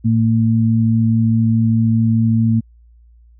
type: tone pair together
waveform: sine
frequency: 113.1 / 226.2 Hz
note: A2 / A3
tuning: +48 / +48 cents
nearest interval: octave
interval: 1200 cents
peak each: -14 dBFS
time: 0.04-2.61 s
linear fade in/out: 20 ms
effects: added 58 Hz sine -44 dBFS peak until 3.39 s